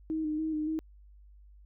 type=tone with vibrato; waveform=sine; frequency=311.1 Hz; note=D#4; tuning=in tune; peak=-29 dBFS; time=0.1-0.79 s; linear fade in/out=0 ms; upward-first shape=square; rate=3.5 Hz; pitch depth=29 cents each way; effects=added 50 Hz sine -52 dBFS peak until 1.65 s